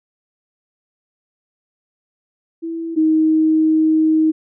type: tone pair in turn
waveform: sine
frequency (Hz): 329.6 / 315.1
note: E4 / D#4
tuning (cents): 0 / +22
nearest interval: minor second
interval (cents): 78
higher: first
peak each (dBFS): -22 / -11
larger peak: second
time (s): 2.62-2.96 / 2.96-4.32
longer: second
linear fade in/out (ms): 20
effects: none